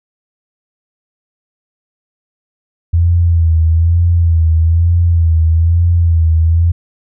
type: tone with vibrato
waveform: sine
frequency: 83.4 Hz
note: E2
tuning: 21 cents sharp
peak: -7 dBFS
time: 2.93-6.72 s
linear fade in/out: 10 ms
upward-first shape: sine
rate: 1.1 Hz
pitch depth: 56 cents each way
effects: none